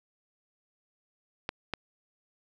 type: clicks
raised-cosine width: 0.3 ms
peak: -15 dBFS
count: 2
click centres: 1.491 / 1.737 s
effects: none